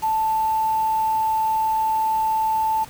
sine tone with quantisation, 880 Hz, A5, in tune, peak -18 dBFS, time 0.02-2.85 s, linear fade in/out 20 ms, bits 6, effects pink hiss -43 dBFS RMS until 2.89 s

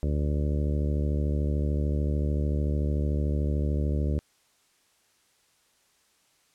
harmonic tone, 73.5 Hz, D2, 2 cents sharp, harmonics 1 / 2 / 3 / 4 / 5 / 6 / 7 / 8, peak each -25 / -31 / -35 / -37 / -39 / -41 / -42 / -43 dBFS, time 0.03-4.19 s, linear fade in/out 0 ms, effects white hiss -66 dBFS RMS until 6.54 s + low-pass 10000 Hz 12 dB/octave

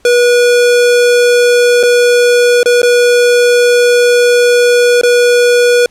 square tone with dropouts, 485 Hz, B4, 31 cents flat, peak -6 dBFS, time 0.05-5.86 s, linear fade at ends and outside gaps 2 ms, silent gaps 1.83-1.834 / 2.631-2.658 / 2.818-2.83 / 5.013-5.033 s, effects pink hiss -50 dBFS RMS until 5.9 s + low-pass 10000 Hz 12 dB/octave

